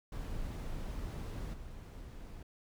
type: noise with level steps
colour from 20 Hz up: brown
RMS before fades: -40 / -47 dBFS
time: 0.12-2.43 s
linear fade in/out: 5 ms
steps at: 1.53 s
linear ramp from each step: 10 ms
effects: none